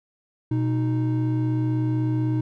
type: tone pair together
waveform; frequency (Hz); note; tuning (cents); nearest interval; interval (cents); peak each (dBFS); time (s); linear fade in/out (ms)
triangle; 122.36 / 311.1; B2 / D#4; -16 / 0; octave + major third; 1616; -20 / -23; 0.51-2.41; 5
effects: none